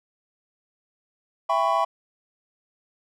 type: chord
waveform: triangle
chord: C# half-diminished seventh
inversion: first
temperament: just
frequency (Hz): 665.2 / 798.3 / 997.9 / 1108.7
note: E5 / G5 / B5 / C#6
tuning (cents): +16 / +31 / +18 / 0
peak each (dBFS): -23 / -24 / -23 / -23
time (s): 1.49-1.85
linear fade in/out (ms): 10
effects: none